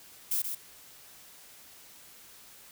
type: noise with echo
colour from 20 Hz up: violet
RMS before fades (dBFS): -29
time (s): 0.31-0.42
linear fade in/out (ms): 5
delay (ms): 130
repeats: 1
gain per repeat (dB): -6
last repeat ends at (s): 0.55
effects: white hiss -53 dBFS RMS until 2.71 s